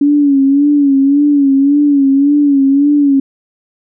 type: tone with vibrato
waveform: sine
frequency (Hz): 281.9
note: C#4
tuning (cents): +29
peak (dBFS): -6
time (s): 0.01-3.2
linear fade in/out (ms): 5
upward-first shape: sine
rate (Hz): 1.8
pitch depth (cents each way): 67
effects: none